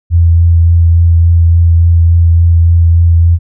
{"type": "tone with vibrato", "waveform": "sine", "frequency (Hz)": 84.2, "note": "E2", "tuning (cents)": 37, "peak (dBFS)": -3, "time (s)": [0.1, 3.39], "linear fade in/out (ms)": 50, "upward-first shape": "triangle", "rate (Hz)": 3.5, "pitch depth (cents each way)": 18, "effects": []}